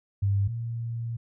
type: tone pair in turn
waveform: sine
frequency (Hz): 99.5 / 116.3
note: G2 / A#2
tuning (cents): +26 / -4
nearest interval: minor third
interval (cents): 270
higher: second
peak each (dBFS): -21 / -29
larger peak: first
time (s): 0.22-0.48 / 0.48-1.17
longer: second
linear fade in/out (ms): 10
effects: none